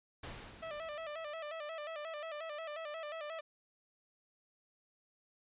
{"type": "noise with exponential decay", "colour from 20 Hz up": "pink", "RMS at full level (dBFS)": -44, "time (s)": [0.23, 1.57], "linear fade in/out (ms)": 5, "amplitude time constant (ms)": 290}
{"type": "tone with vibrato", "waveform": "sawtooth", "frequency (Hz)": 622, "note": "D#5", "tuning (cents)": -1, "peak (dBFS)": -37, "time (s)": [0.62, 3.41], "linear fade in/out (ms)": 10, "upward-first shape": "square", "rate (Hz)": 5.6, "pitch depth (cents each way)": 80}
{"effects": ["resampled to 8000 Hz"]}